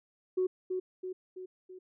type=tone with echo; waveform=sine; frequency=370 Hz; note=F#4; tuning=in tune; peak=-25 dBFS; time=0.37-0.47 s; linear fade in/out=10 ms; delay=330 ms; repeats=4; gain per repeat=-5 dB; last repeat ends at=1.79 s; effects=tanh soft clip ceiling -21 dBFS